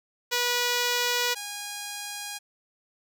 5% pulse tone pair in turn, 486.6 / 819.8 Hz, B4 / G#5, -26 / -23 cents, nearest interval major sixth, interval 903 cents, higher second, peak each -12 / -22 dBFS, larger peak first, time 0.31-1.35 / 1.35-2.39 s, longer neither, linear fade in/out 20 ms, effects none

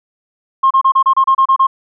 sine tone bursts, 1069 Hz, C6, 37 cents sharp, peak -6 dBFS, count 10, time 0.63-1.67 s, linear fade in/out 10 ms, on 77 ms, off 30 ms, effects tanh soft clip ceiling -2 dBFS

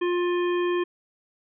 harmonic tone, 352.9 Hz, F4, 18 cents sharp, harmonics 1 / 3 / 5 / 7 / 9, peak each -22 / -32 / -36 / -39 / -41 dBFS, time 0.01-0.84 s, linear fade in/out 10 ms, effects none

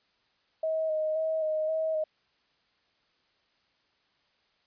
sine tone with vibrato, 630 Hz, D#5, 21 cents sharp, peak -26 dBFS, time 0.63-2.04 s, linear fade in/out 5 ms, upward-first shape square, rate 1.9 Hz, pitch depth 20 cents each way, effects white hiss -70 dBFS RMS until 4.66 s + resampled to 11025 Hz

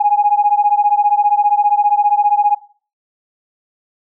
sine beating tone pair, 821 / 836 Hz, G#5 / G#5, -20 / +11 cents, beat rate 15 Hz, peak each -12 / -13 dBFS, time 0-2.55 s, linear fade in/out 10 ms, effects noise-tail reverb RT60 0.4 s tail -19 dB re dry + tanh soft clip ceiling -2 dBFS

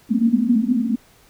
pink band-pass noise, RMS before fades -18 dBFS, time 0.09-0.96 s, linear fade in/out 10 ms, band 220 to 250 Hz, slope 96 dB/octave, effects pink hiss -53 dBFS RMS until 1.29 s

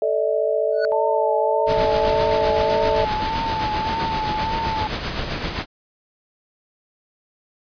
sine chord, A suspended fourth, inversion none, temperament equal with one note detuned, 440 / 587.3 / 642.3 Hz, A4 / D5 / E5, 0 / 0 / -45 cents, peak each -22 dBFS, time 0.02-3.05 s, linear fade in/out 2 ms
square tone with exponential growth, 1473 Hz, F#6, 8 cents flat, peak -22 dBFS, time 0.72-0.85 s, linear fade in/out 0 ms, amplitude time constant 28 ms
sine tone with vibrato, 880 Hz, A5, in tune, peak -22 dBFS, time 0.92-4.87 s, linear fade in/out 0 ms, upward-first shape triangle, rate 1.7 Hz, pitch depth 56 cents each way
pink noise with tremolo, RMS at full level -24 dBFS, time 1.66-5.66 s, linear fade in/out 50 ms, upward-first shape sine, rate 7.7 Hz, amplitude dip 45%
effects resampled to 11025 Hz

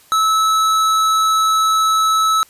sine tone with tanh clipping, 1302 Hz, E6, 22 cents flat, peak -14 dBFS, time 0.12-2.43 s, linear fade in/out 0 ms, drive 18 dB, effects white hiss -49 dBFS RMS until 2.49 s + resampled to 32000 Hz

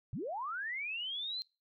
sine linear sweep, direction up, 92.7 to 4186 Hz, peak -36 dBFS, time 0.13-1.42 s, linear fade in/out 0 ms, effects noise-tail reverb RT60 0.3 s tail -24 dB re dry

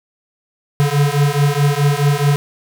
square beating tone pair, 141.6 / 146.3 Hz, C#3 / D3, +37 / -6 cents, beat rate 4.7 Hz, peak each -16 dBFS, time 0.8-2.36 s, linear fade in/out 0 ms, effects none

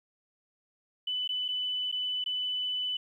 sine tone with dropouts, 2995 Hz, F#7, 20 cents sharp, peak -29 dBFS, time 1.07-2.97 s, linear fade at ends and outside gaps 5 ms, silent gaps 1.277-1.29 / 1.482-1.486 / 1.916-1.924 / 2.241-2.26 s, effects 11-bit

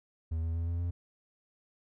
triangle tone with pitch steps, 80.9 / 82.31 / 83.75 / 85.22 / 86.71 Hz, E2 / E2 / E2 / F2 / F2, -32 / -2 / +28 / -42 / -12 cents, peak -28 dBFS, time 0.31-0.91 s, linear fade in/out 10 ms, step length 120 ms, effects none

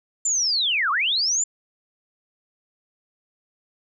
sine linear two-way sweep, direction down then up, 7310 to 1066 to 7310 Hz, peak -19 dBFS, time 0.25-1.44 s, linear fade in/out 5 ms, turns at 0.91 s, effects none

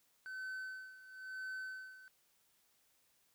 triangle tone with tremolo, 1524 Hz, G6, 49 cents flat, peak -39 dBFS, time 0.26-2.08 s, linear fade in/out 0 ms, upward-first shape sine, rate 0.99 Hz, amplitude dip 80%, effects white hiss -74 dBFS RMS until 3.34 s

